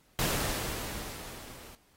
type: noise with level ramp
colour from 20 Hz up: pink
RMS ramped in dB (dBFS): -29 to -51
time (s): 0.19-1.75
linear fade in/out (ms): 0
effects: pink hiss -66 dBFS RMS until 1.96 s + AAC 48 kbps